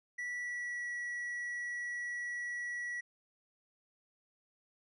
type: tone with pitch glide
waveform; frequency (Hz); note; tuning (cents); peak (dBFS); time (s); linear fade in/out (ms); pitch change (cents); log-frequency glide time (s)
triangle; 1950 to 1935.4; B6 to B6; -23 to -36; -35; 0.18-3.01; 10; -13; 0.42-0.89
effects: resampled to 24000 Hz